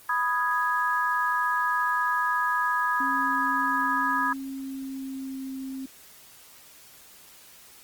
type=chord; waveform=sine; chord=G# minor; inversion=first; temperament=equal; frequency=987.8 / 1244.5 / 1661.2 Hz; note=B5 / D#6 / G#6; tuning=0 / 0 / 0 cents; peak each=-27 dBFS; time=0.09-4.33 s; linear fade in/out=5 ms
type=tone with pitch glide; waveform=sine; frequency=270 to 265.7 Hz; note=C#4 to C4; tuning=-45 to +27 cents; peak=-32 dBFS; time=3-5.86 s; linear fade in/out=5 ms; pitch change=-28 cents; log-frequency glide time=4.36-5.52 s
effects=white hiss -51 dBFS RMS until 7.83 s + Opus 24 kbps